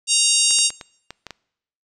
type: harmonic tone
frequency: 932.3 Hz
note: A#5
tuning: in tune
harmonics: 3 / 4 / 5 / 6 / 7 / 8 / 9 / 10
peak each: -23 / -23 / -23 / -23 / -23 / -23 / -23 / -23 dBFS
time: 0.07-0.71 s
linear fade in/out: 50 ms
type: clicks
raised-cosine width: 0.2 ms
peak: -16 dBFS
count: 7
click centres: 0.508 / 0.587 / 0.704 / 0.812 / 1.106 / 1.267 / 1.307 s
effects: noise-tail reverb RT60 0.8 s tail -24 dB re dry